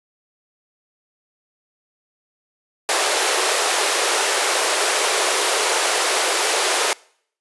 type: high-pass noise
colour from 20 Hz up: pink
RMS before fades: -19 dBFS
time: 2.89-6.93 s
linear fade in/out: 0 ms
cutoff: 380 Hz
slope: 48 dB/octave
effects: noise-tail reverb RT60 0.6 s tail -24 dB re dry + resampled to 24000 Hz